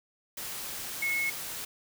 sine tone in noise, 2182 Hz, C#7, 28 cents flat, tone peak -27 dBFS, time 1.02-1.3 s, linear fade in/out 5 ms, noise white, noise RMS -38 dBFS, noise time 0.37-1.65 s, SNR +8 dB, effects none

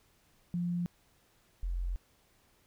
sine tone pair in turn, 174.61 / 44.06 Hz, F3 / F1, 0 / +16 cents, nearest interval 2 octaves, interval 2384 cents, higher first, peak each -30 / -31 dBFS, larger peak first, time 0.54-0.86 / 1.63-1.96 s, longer second, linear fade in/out 0 ms, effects pink hiss -68 dBFS RMS until 2.66 s

